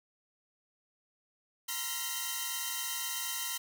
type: tone cluster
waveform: 5% pulse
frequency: 937 / 1035 / 1374 / 1918 / 3113 Hz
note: A#5 / C6 / F6 / A#6 / G7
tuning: +9 / -19 / -29 / +49 / -13 cents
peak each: -30 dBFS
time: 1.68-3.58 s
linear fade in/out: 10 ms
effects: none